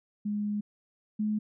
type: tone pair in turn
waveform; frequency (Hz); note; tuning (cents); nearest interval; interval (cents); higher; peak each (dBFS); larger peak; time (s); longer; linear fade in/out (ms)
sine; 207.7 / 212.7; G#3 / G#3; 0 / +42; unison; 42; second; -28 / -26; second; 0.25-0.61 / 1.19-1.39; first; 10
effects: none